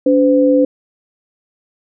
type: tone pair together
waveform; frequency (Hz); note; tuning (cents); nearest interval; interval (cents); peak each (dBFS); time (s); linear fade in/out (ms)
sine; 285.9 / 510.1; D4 / C5; -46 / -44; minor seventh; 1002; -11; 0.06-0.65; 5
effects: none